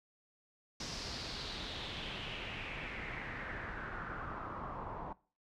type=noise with low-pass filter sweep; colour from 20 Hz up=pink; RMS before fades=-43 dBFS; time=0.8-5.13 s; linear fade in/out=5 ms; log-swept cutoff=5500 to 920 Hz; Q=3.8; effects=noise-tail reverb RT60 0.4 s tail -21 dB re dry